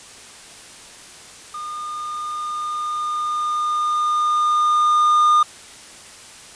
triangle tone with level ramp, 1216 Hz, D#6, 40 cents flat, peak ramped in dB -26 to -9 dBFS, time 1.54-5.43 s, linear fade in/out 5 ms, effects white hiss -41 dBFS RMS until 6.55 s + resampled to 22050 Hz

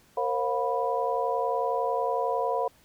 sine tone cluster, 463 / 534 / 715 / 985 Hz, A#4 / C5 / F5 / B5, -12 / +35 / +41 / -5 cents, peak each -30 dBFS, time 0.17-2.68 s, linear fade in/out 5 ms, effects pink hiss -60 dBFS RMS until 2.84 s

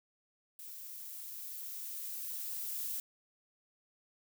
violet noise with level ramp, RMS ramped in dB -48 to -38 dBFS, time 0.59-3 s, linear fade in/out 2 ms, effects none

